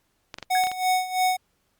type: clicks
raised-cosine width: 0.2 ms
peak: -17 dBFS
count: 6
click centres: 0.342 / 0.385 / 0.427 / 0.638 / 0.67 / 0.716 s
type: tone with tremolo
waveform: square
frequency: 740 Hz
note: F#5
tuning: in tune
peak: -19 dBFS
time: 0.5-1.37 s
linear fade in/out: 10 ms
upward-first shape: sine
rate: 3 Hz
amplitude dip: 80%
type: tone with exponential decay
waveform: sine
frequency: 1661.2 Hz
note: G#6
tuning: in tune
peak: -25 dBFS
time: 0.55-0.66 s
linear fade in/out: 1 ms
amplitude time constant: 22 ms
effects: pink hiss -70 dBFS RMS until 1.79 s + Opus 48 kbps